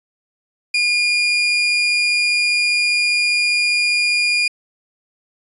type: tone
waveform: 30% pulse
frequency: 2425 Hz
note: D#7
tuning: 45 cents flat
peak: -12 dBFS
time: 0.74-4.48 s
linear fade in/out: 5 ms
effects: resampled to 24000 Hz